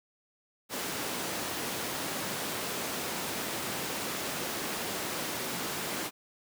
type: high-pass noise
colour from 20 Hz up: pink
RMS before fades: -35 dBFS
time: 0.69-6.11 s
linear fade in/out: 50 ms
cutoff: 200 Hz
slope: 12 dB/octave
effects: none